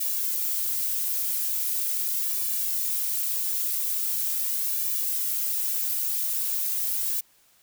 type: noise with flanger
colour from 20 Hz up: violet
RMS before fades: -27 dBFS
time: 0-7.21 s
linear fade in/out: 10 ms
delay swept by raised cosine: 1.7 to 3.4 ms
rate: 0.41 Hz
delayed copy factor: +0.7
effects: white hiss -61 dBFS RMS until 7.62 s